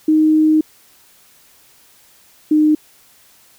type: tone pair in turn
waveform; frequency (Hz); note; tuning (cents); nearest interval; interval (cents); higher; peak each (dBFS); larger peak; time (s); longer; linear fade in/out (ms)
sine; 311 / 305.7; D#4 / D#4; -1 / -30; unison; 29; first; -9; neither; 0.08-0.61 / 2.51-2.75; first; 5
effects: white hiss -50 dBFS RMS until 3.58 s